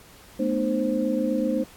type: tone cluster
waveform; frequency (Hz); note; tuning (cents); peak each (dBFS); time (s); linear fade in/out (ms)
sine; 218.3 / 246.3 / 302.5 / 524; A3 / B3 / D#4 / C5; -13 / -5 / -49 / +2; -27; 0.39-1.64; 10
effects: pink hiss -50 dBFS RMS until 1.76 s + AAC 64 kbps